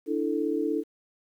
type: chord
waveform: sine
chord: D suspended second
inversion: none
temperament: just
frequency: 293.7 / 330.4 / 440.5 Hz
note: D4 / E4 / A4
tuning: 0 / +4 / +2 cents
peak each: -29 dBFS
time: 0.06-0.84 s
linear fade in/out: 50 ms
effects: 10-bit